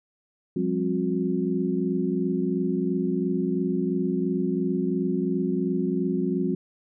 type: tone cluster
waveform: sine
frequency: 177.1 / 200 / 266.1 / 361.6 Hz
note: F3 / G3 / C4 / F#4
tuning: +24 / +35 / +29 / -40 cents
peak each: -28 dBFS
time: 0.56-6.55 s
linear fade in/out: 5 ms
effects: none